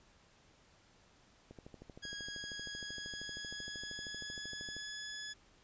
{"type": "click train", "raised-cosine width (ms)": 2, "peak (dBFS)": -37, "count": 43, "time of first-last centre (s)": [1.51, 4.766], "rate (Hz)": 12.9}
{"type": "tone with pitch glide", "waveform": "15% pulse", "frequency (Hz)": [1649, 1700.3], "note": ["G#6", "G#6"], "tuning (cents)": [-13, 40], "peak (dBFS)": -36, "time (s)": [2.02, 5.34], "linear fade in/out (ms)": 20, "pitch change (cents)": 53, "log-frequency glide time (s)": [2.16, 5.12]}
{"effects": ["pink hiss -66 dBFS RMS until 5.63 s", "resampled to 16000 Hz"]}